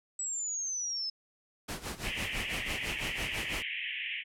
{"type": "exponential sweep", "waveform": "sine", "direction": "down", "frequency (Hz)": [7902, 5160], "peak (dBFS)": -32, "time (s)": [0.19, 1.1], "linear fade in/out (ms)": 5}
{"type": "noise with tremolo", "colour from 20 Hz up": "pink", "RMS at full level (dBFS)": -36, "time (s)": [1.68, 3.63], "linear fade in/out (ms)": 10, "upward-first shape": "sine", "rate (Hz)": 6, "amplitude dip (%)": 80}
{"type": "band-pass noise", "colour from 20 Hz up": "white", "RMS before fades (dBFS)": -37, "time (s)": [2.02, 4.24], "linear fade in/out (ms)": 50, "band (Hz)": [1800, 3100], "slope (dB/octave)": 96}
{"effects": ["low-pass 12000 Hz 12 dB/octave"]}